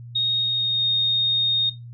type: tone with pitch glide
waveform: sine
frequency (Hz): 3729 to 3701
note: A#7 to A#7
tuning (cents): 0 to -13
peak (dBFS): -18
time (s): 0.15-1.7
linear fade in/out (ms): 10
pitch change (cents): -13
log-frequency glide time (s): 0.39-0.85
effects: noise-tail reverb RT60 0.2 s tail -17 dB re dry + added 119 Hz sine -36 dBFS peak until 1.93 s